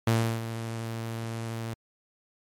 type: tone with ADSR envelope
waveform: sawtooth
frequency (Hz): 114.1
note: A#2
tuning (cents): -37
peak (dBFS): -16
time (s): 0.07-1.74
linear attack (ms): 5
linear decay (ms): 330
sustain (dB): -12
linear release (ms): 4
effects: MP3 64 kbps